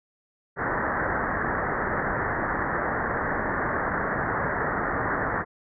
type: low-pass noise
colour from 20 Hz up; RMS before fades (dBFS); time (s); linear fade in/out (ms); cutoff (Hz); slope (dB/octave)
white; -27; 0.56-5.45; 50; 1900; 96
effects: none